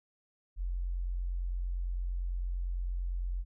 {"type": "tone", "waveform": "sine", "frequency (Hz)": 44.42, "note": "F1", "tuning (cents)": 30, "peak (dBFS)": -31, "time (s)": [0.56, 3.45], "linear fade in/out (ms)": 50, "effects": []}